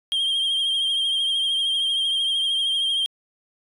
sine tone with vibrato, 3200 Hz, G7, 35 cents sharp, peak -17 dBFS, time 0.12-3.06 s, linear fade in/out 0 ms, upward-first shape triangle, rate 13 Hz, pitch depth 46 cents each way, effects tanh soft clip ceiling -19 dBFS

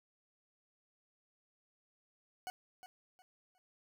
40% pulse tone with echo, 740 Hz, F#5, in tune, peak -39 dBFS, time 2.47-2.5 s, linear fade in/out 0 ms, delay 360 ms, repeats 3, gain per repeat -11 dB, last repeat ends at 3.58 s, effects none

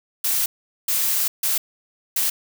blue noise bursts at uneven times, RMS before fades -21 dBFS, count 4, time 0.24-0.46 / 0.88-1.28 / 1.43-1.58 / 2.16-2.3 s, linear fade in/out 5 ms, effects none

